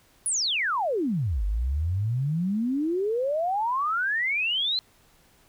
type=exponential two-way sweep; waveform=sine; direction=down then up; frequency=10548 to 47.65 to 4166 Hz; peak=-23 dBFS; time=0.26-4.79 s; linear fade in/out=0 ms; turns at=1.44 s; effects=pink hiss -60 dBFS RMS until 5.48 s